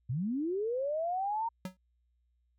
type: linear sweep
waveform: sine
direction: up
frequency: 110 to 932.3 Hz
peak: -30 dBFS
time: 0.09-1.49 s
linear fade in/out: 10 ms
type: tone with exponential decay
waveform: square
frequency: 185.4 Hz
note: F#3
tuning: 4 cents sharp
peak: -33 dBFS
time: 1.65-1.77 s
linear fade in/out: 2 ms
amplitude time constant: 24 ms
effects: added 60 Hz sine -70 dBFS peak until 2.58 s